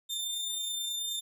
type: tone with amplitude modulation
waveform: sawtooth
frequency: 3599 Hz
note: A7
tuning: 38 cents sharp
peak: -28 dBFS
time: 0.09-1.21 s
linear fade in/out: 20 ms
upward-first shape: sine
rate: 29.4 Hz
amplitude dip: 30%
effects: none